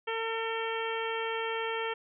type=harmonic tone; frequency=451.7 Hz; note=A4; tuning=45 cents sharp; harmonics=1 / 2 / 3 / 4 / 5 / 6 / 7; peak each=-34 / -37 / -39 / -40 / -41 / -42 / -42 dBFS; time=0.07-1.94 s; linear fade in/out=10 ms; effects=none

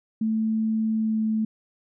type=tone with pitch glide; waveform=sine; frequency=220.3 to 218.7 Hz; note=A3 to A3; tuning=+2 to -10 cents; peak=-21 dBFS; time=0.21-1.45 s; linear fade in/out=5 ms; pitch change=-12 cents; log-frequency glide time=0.94-1.21 s; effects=none

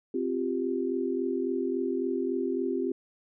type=chord; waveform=sine; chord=C suspended fourth; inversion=none; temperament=just; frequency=261.6 / 348.8 / 392.4 Hz; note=C4 / F4 / G4; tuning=0 / -2 / +2 cents; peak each=-31 dBFS; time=0.14-2.92 s; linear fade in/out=5 ms; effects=none

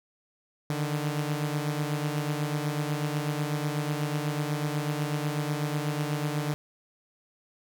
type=beating tone pair; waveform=sawtooth; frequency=146.83 / 154.93 Hz; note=D3 / D#3; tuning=0 / -7 cents; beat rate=8.1 Hz; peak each=-25 / -29 dBFS; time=0.7-6.54 s; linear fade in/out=0 ms; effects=none

